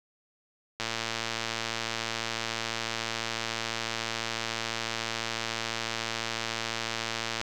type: click train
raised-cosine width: 0.2 ms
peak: -13 dBFS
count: 755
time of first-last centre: 0.8-7.414 s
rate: 114 Hz
effects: none